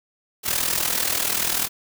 white noise with amplitude modulation, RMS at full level -20 dBFS, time 0.43-1.69 s, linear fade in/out 50 ms, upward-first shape sine, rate 40.4 Hz, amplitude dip 70%, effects none

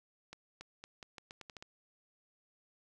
accelerating click train, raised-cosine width 0.2 ms, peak -30 dBFS, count 10, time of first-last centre 0.33-1.625 s, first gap 280 ms, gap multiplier 0.82, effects none

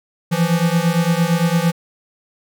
square beating tone pair, 164.81 / 173.61 Hz, E3 / F3, 0 / -10 cents, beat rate 8.8 Hz, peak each -18 dBFS, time 0.31-1.72 s, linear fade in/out 20 ms, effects none

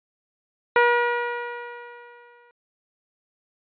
15% pulse tone with exponential decay, 479.7 Hz, A#4, 50 cents sharp, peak -7 dBFS, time 0.76-2.51 s, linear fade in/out 1 ms, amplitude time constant 380 ms, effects resampled to 8000 Hz

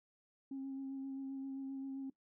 sine tone with vibrato, 270 Hz, C#4, 45 cents flat, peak -39 dBFS, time 0.51-2.1 s, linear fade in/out 5 ms, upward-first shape sine, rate 7.6 Hz, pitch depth 16 cents each way, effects noise-tail reverb RT60 0.1 s tail -19 dB re dry + tanh soft clip ceiling -37 dBFS

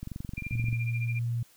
click train, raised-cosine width 5 ms, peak -24 dBFS, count 17, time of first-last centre 0.03-0.729 s, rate 22.9 Hz
sine tone with tremolo, 2388 Hz, D7, 28 cents sharp, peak -33 dBFS, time 0.37-1.19 s, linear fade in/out 2 ms, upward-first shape triangle, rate 14 Hz, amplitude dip 100%
sine tone with pitch glide, 116.54 to 118.03 Hz, A#2 to A#2, 0 to +22 cents, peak -27 dBFS, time 0.52-1.43 s, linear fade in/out 5 ms, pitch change +22 cents, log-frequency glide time 0.7-1.19 s
effects white hiss -60 dBFS RMS until 1.56 s

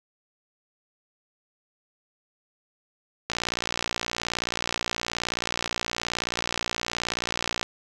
click train, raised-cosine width 0.2 ms, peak -9 dBFS, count 256, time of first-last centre 3.3-7.629 s, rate 58.9 Hz, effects none

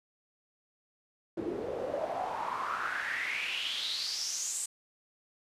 pink noise with band-pass filter sweep, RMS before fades -35 dBFS, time 1.37-4.66 s, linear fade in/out 5 ms, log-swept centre 330 to 8200 Hz, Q 6.1, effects resampled to 32000 Hz

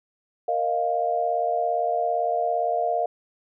sine chord, Bb suspended fourth, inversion none, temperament just, 466.2 / 621.6 / 699.2 Hz, Bb4 / Eb5 / F5, 0 / -2 / +2 cents, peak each -29 / -27 / -23 dBFS, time 0.48-3.06 s, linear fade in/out 5 ms, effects none

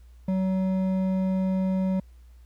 sine tone with hard clipping, 188.4 Hz, F#3, 32 cents sharp, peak -24 dBFS, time 0.28-2 s, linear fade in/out 5 ms, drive 8 dB, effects added 60 Hz sine -47 dBFS peak until 2.45 s + pink hiss -67 dBFS RMS until 2.45 s

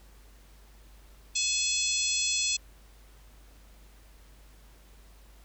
harmonic tone with a mistuned harmonic, 851 Hz, G#5, 42 cents sharp, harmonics 3 / 4 / 5 / 6 / 7 / 8 / 9, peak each -33 / -33 / -34 / -37 / -32 / -37 / -32 dBFS, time 1.35-2.57 s, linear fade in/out 10 ms, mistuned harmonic 3, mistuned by +19 cents, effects added 50 Hz sine -52 dBFS peak until 5.44 s + pink hiss -60 dBFS RMS until 5.44 s

